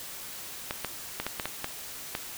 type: clicks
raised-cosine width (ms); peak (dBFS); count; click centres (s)
0.3; -14; 8; 0.709 / 0.847 / 1.2 / 1.266 / 1.398 / 1.456 / 1.644 / 2.151
effects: white hiss -41 dBFS RMS until 2.37 s